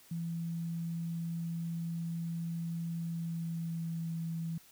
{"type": "tone with pitch glide", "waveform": "sine", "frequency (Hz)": [167.2, 164.9], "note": ["E3", "E3"], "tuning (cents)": [25, 1], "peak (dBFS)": -34, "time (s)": [0.11, 4.58], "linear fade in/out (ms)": 5, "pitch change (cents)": -24, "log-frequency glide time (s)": [2.96, 4.16], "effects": ["white hiss -60 dBFS RMS until 4.71 s"]}